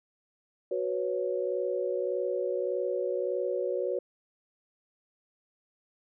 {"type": "chord", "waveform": "sine", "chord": "F# suspended fourth", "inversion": "none", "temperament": "just", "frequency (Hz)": [370, 493.3, 555], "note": ["F#4", "B4", "C#5"], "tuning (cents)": [0, -2, 2], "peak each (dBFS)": -32, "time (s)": [0.71, 3.99], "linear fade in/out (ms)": 5, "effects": []}